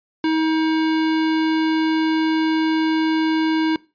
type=tone; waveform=square; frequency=317.8 Hz; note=D#4; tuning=37 cents sharp; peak=-17 dBFS; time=0.24-3.76 s; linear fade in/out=2 ms; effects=noise-tail reverb RT60 0.3 s tail -21 dB re dry + resampled to 11025 Hz